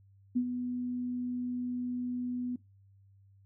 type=tone with ADSR envelope; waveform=sine; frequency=247.2 Hz; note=B3; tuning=2 cents sharp; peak=-24 dBFS; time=0.35-2.56 s; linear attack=17 ms; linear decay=74 ms; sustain=-8 dB; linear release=5 ms; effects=noise-tail reverb RT60 0.2 s tail -19 dB re dry + added 98 Hz sine -58 dBFS peak until 3.45 s